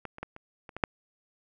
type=clicks; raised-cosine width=0.5 ms; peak=-22 / -28 / -20 / -29 / -29 / -22 / -8 dBFS; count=7; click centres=0.053 / 0.184 / 0.23 / 0.364 / 0.692 / 0.766 / 0.838 s; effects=none